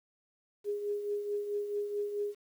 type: tone with tremolo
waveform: sine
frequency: 411.6 Hz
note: G#4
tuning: 16 cents flat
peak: -29 dBFS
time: 0.64-2.35 s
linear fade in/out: 50 ms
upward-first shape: triangle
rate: 4.6 Hz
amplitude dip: 60%
effects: 10-bit